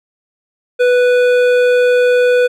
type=tone with hard clipping; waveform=triangle; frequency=493.9 Hz; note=B4; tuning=in tune; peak=-10 dBFS; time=0.79-2.48 s; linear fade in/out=20 ms; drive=15 dB; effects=none